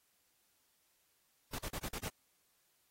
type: noise bursts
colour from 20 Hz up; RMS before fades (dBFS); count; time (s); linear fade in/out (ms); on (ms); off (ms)
pink; -41; 6; 1.53-2.086; 5; 56; 44
effects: white hiss -75 dBFS RMS until 2.9 s + AAC 48 kbps